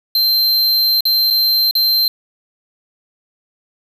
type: tone with dropouts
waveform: square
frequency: 4130 Hz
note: C8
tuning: 23 cents flat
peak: -12 dBFS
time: 0.15-2.08 s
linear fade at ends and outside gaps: 2 ms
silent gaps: 1.007-1.053 / 1.303-1.307 / 1.711-1.752 s
effects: 7-bit